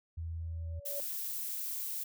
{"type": "tone", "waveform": "sine", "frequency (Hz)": 82.41, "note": "E2", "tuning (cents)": 0, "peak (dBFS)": -36, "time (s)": [0.17, 0.8], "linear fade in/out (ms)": 10}
{"type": "tone with exponential growth", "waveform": "sine", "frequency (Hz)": 569, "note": "C#5", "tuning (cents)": 45, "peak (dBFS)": -37, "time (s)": [0.4, 1], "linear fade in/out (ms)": 0, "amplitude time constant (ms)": 130}
{"type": "noise", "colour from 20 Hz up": "violet", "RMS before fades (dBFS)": -38, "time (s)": [0.85, 2.04], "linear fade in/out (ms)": 10}
{"effects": []}